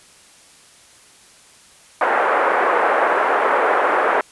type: band-pass noise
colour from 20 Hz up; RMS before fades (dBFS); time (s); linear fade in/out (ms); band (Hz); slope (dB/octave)
pink; -17; 2.01-4.21; 2; 460 to 1700; 24
effects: white hiss -48 dBFS RMS until 4.31 s + resampled to 24000 Hz